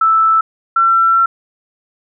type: tone pair in turn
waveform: sine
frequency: 1318.5 / 1349.3 Hz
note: E6 / E6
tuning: 0 / +40 cents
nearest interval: unison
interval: 40 cents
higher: second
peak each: -8 dBFS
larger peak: neither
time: 0.01-0.41 / 0.76-1.26 s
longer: second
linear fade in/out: 5 ms
effects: none